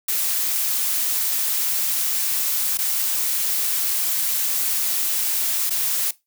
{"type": "noise with dropouts", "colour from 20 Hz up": "blue", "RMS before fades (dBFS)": -22, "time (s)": [0.08, 6.11], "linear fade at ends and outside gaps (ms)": 5, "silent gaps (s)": [[2.774, 2.786], [5.697, 5.705]], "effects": ["noise-tail reverb RT60 0.2 s tail -19 dB re dry"]}